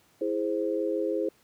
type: chord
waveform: sine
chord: E augmented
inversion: none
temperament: equal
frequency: 329.6 / 415.3 / 523.3 Hz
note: E4 / G#4 / B#4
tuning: 0 / 0 / 0 cents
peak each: -30 dBFS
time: 0.21-1.29 s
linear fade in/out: 5 ms
effects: pink hiss -63 dBFS RMS until 1.43 s + high-pass 100 Hz 12 dB/octave